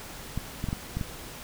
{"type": "clicks", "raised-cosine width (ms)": 5, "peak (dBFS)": -17, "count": 6, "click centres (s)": [0.376, 0.641, 0.687, 0.729, 0.97, 1.012], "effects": ["pink hiss -42 dBFS RMS until 1.43 s"]}